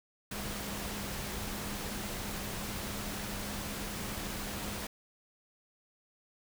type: tone in noise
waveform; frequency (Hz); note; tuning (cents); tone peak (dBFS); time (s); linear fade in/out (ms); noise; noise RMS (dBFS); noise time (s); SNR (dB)
sine; 203.9; G#3; -32; -44; 0.31-4.87; 5; pink; -39; 0.31-4.87; -8
effects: none